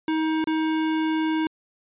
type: tone with dropouts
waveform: square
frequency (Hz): 316.1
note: D#4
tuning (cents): +27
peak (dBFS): -22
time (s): 0.08-1.47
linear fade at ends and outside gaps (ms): 2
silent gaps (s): 0.442-0.472
effects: resampled to 8000 Hz